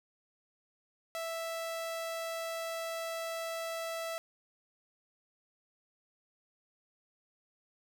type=tone; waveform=sawtooth; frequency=659.3 Hz; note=E5; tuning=in tune; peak=-32 dBFS; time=1.15-4.18 s; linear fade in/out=0 ms; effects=none